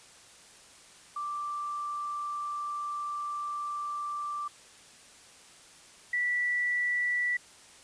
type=tone pair in turn; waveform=sine; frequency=1174.7 / 1958.6 Hz; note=D6 / B6; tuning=0 / -15 cents; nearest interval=major sixth; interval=885 cents; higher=second; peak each=-32 / -26 dBFS; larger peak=second; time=1.16-4.48 / 6.13-7.37 s; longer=first; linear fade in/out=5 ms; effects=white hiss -54 dBFS RMS until 7.83 s + resampled to 22050 Hz